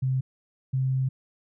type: tone pair in turn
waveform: sine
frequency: 130.81 / 131.51 Hz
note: C3 / C3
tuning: 0 / +9 cents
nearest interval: unison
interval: 9 cents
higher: second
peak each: -22 dBFS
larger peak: neither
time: 0.02-0.21 / 0.73-1.09 s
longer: second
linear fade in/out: 10 ms
effects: none